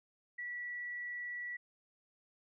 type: tone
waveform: sine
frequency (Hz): 1947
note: B6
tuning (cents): -25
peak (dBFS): -39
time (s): 0.38-1.57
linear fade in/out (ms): 10
effects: none